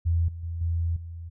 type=tone with level steps; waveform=sine; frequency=84 Hz; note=E2; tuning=33 cents sharp; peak=-20 / -34 / -29 / -23 / -35 dBFS; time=0.05-1.3 s; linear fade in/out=20 ms; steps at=0.28 / 0.43 / 0.61 / 0.96 s; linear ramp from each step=5 ms; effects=none